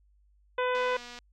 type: harmonic tone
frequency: 501 Hz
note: B4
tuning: 25 cents sharp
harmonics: 1 / 2 / 3 / 4 / 5 / 6 / 7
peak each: -28 / -31 / -35 / -39 / -40 / -46 / -45 dBFS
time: 0.58-0.97 s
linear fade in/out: 5 ms
type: click train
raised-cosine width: 0.2 ms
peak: -28 dBFS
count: 107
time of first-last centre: 0.75-1.188 s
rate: 242 Hz
effects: added 50 Hz sine -61 dBFS peak until 1.32 s